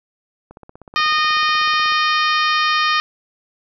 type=click train; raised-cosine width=1 ms; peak=-25 dBFS; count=24; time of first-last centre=0.51-1.921 s; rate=16.3 Hz
type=harmonic tone; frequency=615 Hz; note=D#5; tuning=20 cents flat; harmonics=2 / 3 / 4 / 5 / 6 / 7 / 8 / 9; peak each=-17 / -21 / -23 / -25 / -27 / -28 / -29 / -30 dBFS; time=0.96-3 s; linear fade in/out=0 ms
effects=none